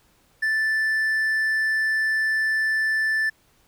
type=tone; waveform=triangle; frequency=1760 Hz; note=A6; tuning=in tune; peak=-18 dBFS; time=0.42-3.3 s; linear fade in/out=10 ms; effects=pink hiss -61 dBFS RMS until 3.67 s